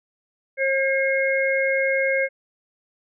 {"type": "harmonic tone", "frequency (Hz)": 538, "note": "C5", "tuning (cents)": 48, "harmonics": [1, 3, 4], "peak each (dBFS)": [-21, -26, -23], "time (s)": [0.57, 2.29], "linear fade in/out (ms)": 50, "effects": []}